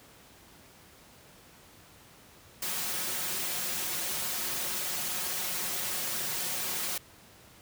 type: noise with comb filter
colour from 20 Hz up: white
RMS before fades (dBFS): -33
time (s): 2.62-6.98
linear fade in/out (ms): 5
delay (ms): 5.5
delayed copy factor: +0.7
effects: pink hiss -55 dBFS RMS until 7.61 s + high-pass 60 Hz 12 dB/octave